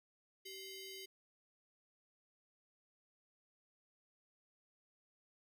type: ring-modulated tone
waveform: 20% pulse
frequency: 1715 Hz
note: A6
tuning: 45 cents flat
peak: -40 dBFS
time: 0.45-1.06 s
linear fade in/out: 10 ms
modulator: 1330 Hz
effects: none